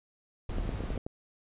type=noise; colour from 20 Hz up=brown; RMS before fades=-34 dBFS; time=0.49-0.98 s; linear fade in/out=5 ms
type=clicks; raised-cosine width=2 ms; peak=-23 dBFS; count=7; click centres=0.584 / 0.692 / 0.806 / 0.837 / 0.904 / 0.976 / 1.065 s
effects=resampled to 8000 Hz